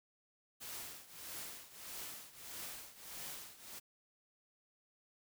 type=noise with tremolo; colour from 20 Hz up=white; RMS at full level=-45 dBFS; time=0.6-3.8 s; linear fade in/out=20 ms; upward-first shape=triangle; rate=1.6 Hz; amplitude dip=85%; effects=none